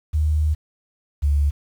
sine tone pair in turn, 76.6 / 72.01 Hz, D#2 / D2, -27 / -33 cents, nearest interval minor second, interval 106 cents, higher first, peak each -16 / -15 dBFS, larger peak second, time 0.13-0.55 / 1.22-1.51 s, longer first, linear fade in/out 20 ms, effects 8-bit

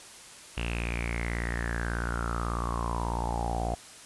sawtooth tone with low-pass filter sweep, 58.27 Hz, A#1, in tune, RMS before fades -31 dBFS, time 0.57-3.75 s, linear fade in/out 5 ms, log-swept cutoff 2800 to 710 Hz, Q 9.7, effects white hiss -48 dBFS RMS until 4.05 s + resampled to 24000 Hz

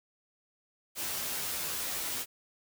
white noise with comb filter, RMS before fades -35 dBFS, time 0.95-2.26 s, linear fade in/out 50 ms, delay 12 ms, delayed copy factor +0.6, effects none

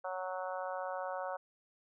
harmonic tone, 185.1 Hz, F#3, 1 cent sharp, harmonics 3 / 4 / 5 / 6 / 7 / 8, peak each -40 / -42 / -44 / -46 / -47 / -48 dBFS, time 0.04-1.37 s, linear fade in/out 10 ms, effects none

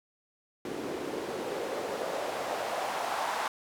white noise with band-pass filter sweep, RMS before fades -34 dBFS, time 0.65-3.48 s, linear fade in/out 2 ms, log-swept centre 320 to 910 Hz, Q 2.3, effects none

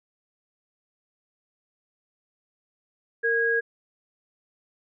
sine tone pair together, 461.3 / 1644 Hz, A#4 / G#6, -18 / -18 cents, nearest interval octave + minor seventh, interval 2200 cents, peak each -25 / -22 dBFS, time 3.23-3.61 s, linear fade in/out 20 ms, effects none

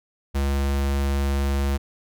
square tone, 69.4 Hz, C#2, 3 cents sharp, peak -21 dBFS, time 0.34-1.78 s, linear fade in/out 20 ms, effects none

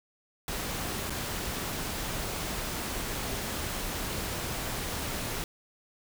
pink noise with dropouts, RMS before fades -34 dBFS, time 0.48-5.44 s, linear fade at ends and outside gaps 1 ms, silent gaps 1.097-1.104 s, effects none

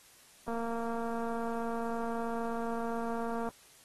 click train, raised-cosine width 1 ms, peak -24 dBFS, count 696, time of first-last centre 0.48-3.489 s, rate 231 Hz, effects white hiss -59 dBFS RMS until 3.84 s + AAC 32 kbps

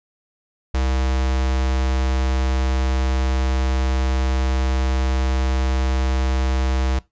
square tone with notch filter, 65 Hz, C2, 11 cents flat, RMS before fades -20 dBFS, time 0.74-6.99 s, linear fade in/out 5 ms, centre 150 Hz, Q 0.97, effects noise-tail reverb RT60 0.2 s tail -20 dB re dry + resampled to 16000 Hz

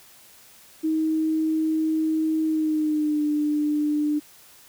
sine tone with pitch glide, 315.9 to 298.2 Hz, D#4 to D4, +26 to +27 cents, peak -20 dBFS, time 0.83-4.2 s, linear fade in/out 20 ms, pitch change -99 cents, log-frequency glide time 2.46-3.22 s, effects white hiss -51 dBFS RMS until 4.68 s

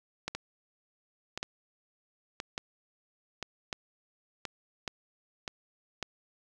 two click trains, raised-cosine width 0.2 ms, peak -16 / -18 dBFS, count 6 / 6, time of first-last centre 0.28-6.027 / 0.35-5.478 s, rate 0.87 / 0.975 Hz, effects none

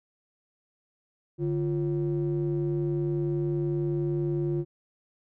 triangle ring-modulated tone, 100.8 Hz, G2, 49 cents sharp, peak -20 dBFS, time 1.38-4.65 s, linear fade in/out 50 ms, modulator 247 Hz, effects none

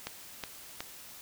click train, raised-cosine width 0.2 ms, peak -18 dBFS, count 3, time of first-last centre 0.07-0.805 s, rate 2.72 Hz, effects white hiss -49 dBFS RMS until 1.21 s

